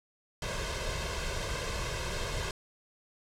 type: noise with comb filter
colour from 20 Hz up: pink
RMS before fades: -34 dBFS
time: 0.42-2.51 s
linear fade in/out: 2 ms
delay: 1.9 ms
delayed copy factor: +0.75
effects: low-pass 7000 Hz 12 dB/octave